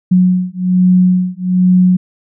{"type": "beating tone pair", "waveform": "sine", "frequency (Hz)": [181.9, 183.1], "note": ["F#3", "F#3"], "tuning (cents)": [-29, -18], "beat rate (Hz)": 1.2, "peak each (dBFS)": -11, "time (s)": [0.11, 1.97], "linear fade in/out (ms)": 10, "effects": []}